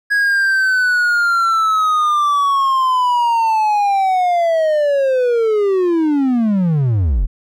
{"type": "linear sweep", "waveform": "triangle", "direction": "down", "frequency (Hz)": [1662, 35.03], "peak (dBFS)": -10, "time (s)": [0.1, 7.27], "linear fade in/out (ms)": 20, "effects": []}